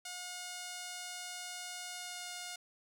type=tone with pitch glide; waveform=5% pulse; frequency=720 to 715.4 Hz; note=F#5 to F5; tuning=-47 to +41 cents; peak=-30 dBFS; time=0.05-2.56 s; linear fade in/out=5 ms; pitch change=-12 cents; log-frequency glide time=1.91-2.28 s; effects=none